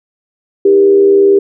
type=tone with frequency modulation; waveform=sine; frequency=396.7 Hz; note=G4; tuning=21 cents sharp; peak=-4 dBFS; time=0.65-1.39 s; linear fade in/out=5 ms; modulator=77.9 Hz; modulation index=0.45; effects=none